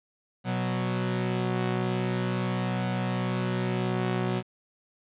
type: tone pair together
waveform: sawtooth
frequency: 123.47 / 185 Hz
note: B2 / F#3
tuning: 0 / 0 cents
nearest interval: perfect fifth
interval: 700 cents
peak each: -25 dBFS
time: 0.44-4.43 s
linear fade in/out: 50 ms
effects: resampled to 8000 Hz + 9-bit